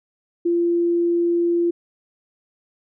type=tone; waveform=sine; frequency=343.4 Hz; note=F4; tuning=29 cents flat; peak=-16 dBFS; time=0.45-1.71 s; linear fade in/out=10 ms; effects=none